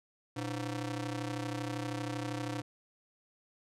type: ring-modulated tone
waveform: sawtooth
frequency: 207.7 Hz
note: G#3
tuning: in tune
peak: -28 dBFS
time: 0.36-2.62 s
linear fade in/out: 10 ms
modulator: 87.5 Hz
effects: low-pass 9000 Hz 12 dB/octave